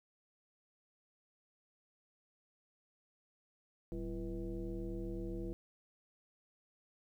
sine tone with frequency modulation, 189.5 Hz, F#3, 42 cents sharp, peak -38 dBFS, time 3.92-5.53 s, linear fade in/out 0 ms, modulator 149 Hz, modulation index 1.7, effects 12-bit

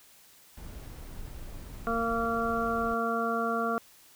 brown noise, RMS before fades -42 dBFS, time 0.57-2.94 s, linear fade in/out 2 ms
harmonic tone, 230 Hz, A#3, 23 cents flat, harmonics 1 / 2 / 3 / 5 / 6, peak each -33 / -33 / -33 / -33 / -33 dBFS, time 1.87-3.78 s, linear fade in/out 0 ms
effects white hiss -57 dBFS RMS until 4.15 s

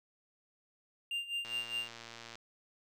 triangle tone with tremolo, 2794 Hz, F7, in tune, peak -31 dBFS, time 1.11-1.88 s, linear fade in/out 2 ms, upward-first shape sine, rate 4.9 Hz, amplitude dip 80%
click train, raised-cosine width 0.2 ms, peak -30 dBFS, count 106, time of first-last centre 1.45-2.355 s, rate 116 Hz
effects none

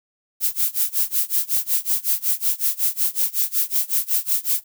violet noise with tremolo, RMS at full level -18 dBFS, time 0.4-4.64 s, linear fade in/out 50 ms, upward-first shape sine, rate 5.4 Hz, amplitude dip 95%, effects none

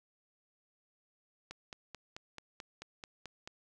click train, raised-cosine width 0.2 ms, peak -27 dBFS, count 10, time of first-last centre 1.51-3.475 s, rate 4.58 Hz, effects none

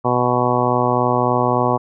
harmonic tone, 123.47 Hz, B2, in tune, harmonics 1 / 2 / 3 / 4 / 5 / 6 / 7 / 8 / 9, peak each -23 / -23 / -23 / -23 / -23 / -23 / -23 / -23 / -23 dBFS, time 0.04-1.78 s, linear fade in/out 20 ms, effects none

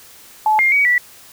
sine tone with pitch steps, 861 / 2119 / 2260 / 1957 Hz, A5 / C7 / C#7 / B6, -38 / +21 / +33 / -16 cents, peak -11 dBFS, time 0.46-0.98 s, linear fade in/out 2 ms, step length 130 ms, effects white hiss -43 dBFS RMS until 1.32 s

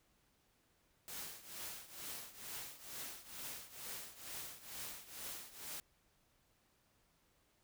white noise with tremolo, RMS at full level -45 dBFS, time 1.08-5.8 s, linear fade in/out 0 ms, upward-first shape triangle, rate 2.2 Hz, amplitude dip 85%, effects pink hiss -75 dBFS RMS until 7.63 s

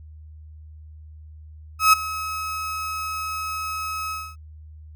35% pulse tone with ADSR envelope, 1281 Hz, E6, 50 cents flat, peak -8 dBFS, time 1.79-4.36 s, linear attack 140 ms, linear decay 11 ms, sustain -17 dB, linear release 250 ms, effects added 77 Hz sine -40 dBFS peak until 4.95 s

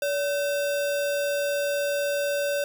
sine tone with sample-and-hold, 572 Hz, D5, 46 cents flat, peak -23 dBFS, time 0.02-2.64 s, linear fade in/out 2 ms, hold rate 2100 Hz, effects none

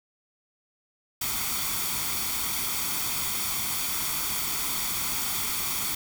white noise with comb filter, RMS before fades -29 dBFS, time 1.21-5.95 s, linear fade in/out 5 ms, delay 0.88 ms, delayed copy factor +0.6, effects none

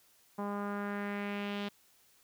sawtooth tone with low-pass filter sweep, 203.2 Hz, G#3, 38 cents flat, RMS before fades -37 dBFS, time 0.38-1.69 s, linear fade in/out 10 ms, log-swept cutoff 1000 to 3500 Hz, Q 2.5, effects white hiss -66 dBFS RMS until 2.23 s

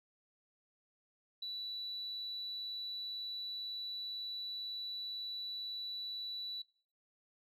sine tone, 3951 Hz, B7, in tune, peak -38 dBFS, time 1.42-6.62 s, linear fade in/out 5 ms, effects noise-tail reverb RT60 0.4 s tail -19 dB re dry + tanh soft clip ceiling -35 dBFS

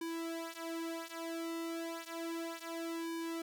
sawtooth tone with flanger, 331.3 Hz, E4, 9 cents sharp, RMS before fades -41 dBFS, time 0.01-3.42 s, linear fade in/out 5 ms, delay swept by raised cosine 1.5 to 7.3 ms, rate 0.32 Hz, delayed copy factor -0.9, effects none

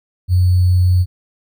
sine tone with sample-and-hold, 90.6 Hz, F#2, 36 cents flat, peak -9 dBFS, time 0.28-1.06 s, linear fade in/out 50 ms, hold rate 4410 Hz, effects none

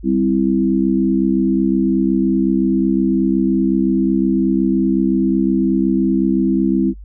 sine chord, C major, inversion second, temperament equal, 196 / 261.6 / 329.6 Hz, G3 / C4 / E4, 0 / 0 / 0 cents, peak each -17 dBFS, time 0.03-6.94 s, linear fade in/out 50 ms, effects noise-tail reverb RT60 0.1 s tail -22 dB re dry + added 50 Hz sine -32 dBFS peak until 7.04 s

